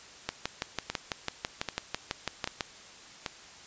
two click trains, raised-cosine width 0.2 ms, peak -14 / -12 dBFS, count 4 / 15, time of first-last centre 0.9-3.262 / 0.29-2.608 s, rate 1.27 / 6.04 Hz, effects white hiss -50 dBFS RMS until 3.66 s + resampled to 16000 Hz

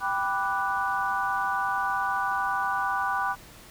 sine chord, G major seventh, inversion none, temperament equal, 784 / 987.8 / 1174.7 / 1480 Hz, G5 / B5 / D6 / F#6, 0 / 0 / 0 / 0 cents, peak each -30 dBFS, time 0-3.36 s, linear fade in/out 50 ms, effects pink hiss -49 dBFS RMS until 3.7 s

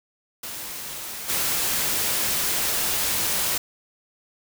white noise with level steps, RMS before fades -34 / -24 dBFS, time 0.43-3.58 s, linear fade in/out 5 ms, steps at 1.28 s, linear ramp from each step 20 ms, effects none

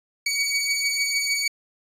20% pulse beating tone pair, 2256 / 2262.6 Hz, C#7 / C#7, +30 / +35 cents, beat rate 6.6 Hz, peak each -18 / -23 dBFS, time 0.26-1.48 s, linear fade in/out 5 ms, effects resampled to 32000 Hz

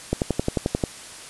click train, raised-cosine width 2 ms, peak -7 dBFS, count 9, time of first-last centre 0.13-0.838 s, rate 11.3 Hz, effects white hiss -40 dBFS RMS until 1.29 s + resampled to 24000 Hz

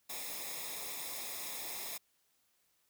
white noise with comb filter, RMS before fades -42 dBFS, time 0.09-1.98 s, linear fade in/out 10 ms, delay 0.67 ms, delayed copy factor -0.7, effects white hiss -75 dBFS RMS until 2.89 s

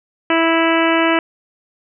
harmonic tone, 328.9 Hz, E4, 4 cents flat, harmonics 1 / 2 / 3 / 4 / 5 / 6 / 7 / 8 / 9, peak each -16 / -19 / -21 / -22 / -23 / -24 / -24 / -25 / -26 dBFS, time 0.3-1.19 s, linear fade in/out 2 ms, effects none

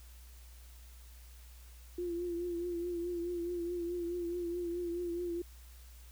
sine tone with vibrato, 347.3 Hz, F4, 10 cents flat, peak -34 dBFS, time 1.98-5.42 s, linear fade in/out 5 ms, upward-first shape triangle, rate 4.7 Hz, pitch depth 49 cents each way, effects added 60 Hz sine -51 dBFS peak until 6.11 s + white hiss -61 dBFS RMS until 6.11 s

